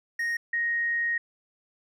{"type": "tone pair in turn", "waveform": ["triangle", "sine"], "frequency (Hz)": [1864.7, 1871.2], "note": ["A#6", "A#6"], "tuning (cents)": [0, 6], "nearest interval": "unison", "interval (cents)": 6, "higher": "second", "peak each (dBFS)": -24, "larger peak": "neither", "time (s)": [[0.19, 0.37], [0.53, 1.18]], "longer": "second", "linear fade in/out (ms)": 5, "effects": []}